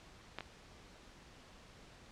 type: clicks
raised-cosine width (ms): 0.3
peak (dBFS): -24 / -27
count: 2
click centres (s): 0.386 / 0.407
effects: pink hiss -58 dBFS RMS until 2.11 s + low-pass 6000 Hz 12 dB/octave